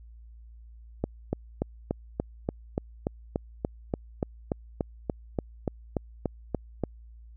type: click train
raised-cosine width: 2 ms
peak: -13 dBFS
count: 21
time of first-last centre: 1.04-6.837 s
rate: 3.45 Hz
effects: added 57 Hz sine -46 dBFS peak until 7.36 s